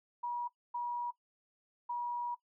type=tone bursts at uneven times; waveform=sine; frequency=962 Hz; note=B5; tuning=46 cents flat; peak=-34 dBFS; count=3; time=0.23-0.48 / 0.74-1.11 / 1.89-2.35 s; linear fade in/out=10 ms; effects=noise-tail reverb RT60 0.1 s tail -19 dB re dry